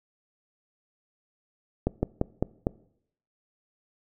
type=slowing click train; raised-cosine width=2 ms; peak=-10 dBFS; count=5; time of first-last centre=1.87-2.669 s; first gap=160 ms; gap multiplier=1.15; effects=noise-tail reverb RT60 0.7 s tail -22 dB re dry